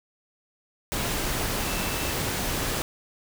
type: tone in noise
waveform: sine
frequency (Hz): 2659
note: E7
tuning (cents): +14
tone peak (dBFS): -38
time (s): 1.66-2.12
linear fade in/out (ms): 0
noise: pink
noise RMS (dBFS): -28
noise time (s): 0.92-2.82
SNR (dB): -13
effects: none